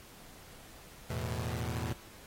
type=chord; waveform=sawtooth; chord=E suspended fourth; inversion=none; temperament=equal; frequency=82.41 / 110 / 123.47 Hz; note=E2 / A2 / B2; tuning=0 / 0 / 0 cents; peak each=-34 dBFS; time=1.1-1.93 s; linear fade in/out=5 ms; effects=pink hiss -54 dBFS RMS until 2.26 s + AAC 48 kbps